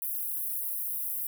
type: high-pass noise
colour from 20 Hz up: pink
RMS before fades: -33 dBFS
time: 0.02-1.27 s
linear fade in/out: 2 ms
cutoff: 11000 Hz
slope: 48 dB/octave
effects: none